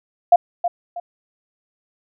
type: tone with echo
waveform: sine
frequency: 698.5 Hz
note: F5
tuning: in tune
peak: -6 dBFS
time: 0.32-0.36 s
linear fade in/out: 5 ms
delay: 320 ms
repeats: 2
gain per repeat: -10 dB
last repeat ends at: 1 s
effects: none